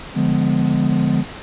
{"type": "chord", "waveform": "triangle", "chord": "D diminished seventh", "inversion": "none", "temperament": "equal with one note detuned", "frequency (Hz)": [146.83, 174.61, 207.7, 250.1], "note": ["D3", "F3", "Ab3", "Cb4"], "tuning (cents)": [0, 0, 0, 22], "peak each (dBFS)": -18, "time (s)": [0.14, 1.25], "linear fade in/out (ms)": 50, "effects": ["pink hiss -34 dBFS RMS until 1.42 s", "resampled to 8000 Hz"]}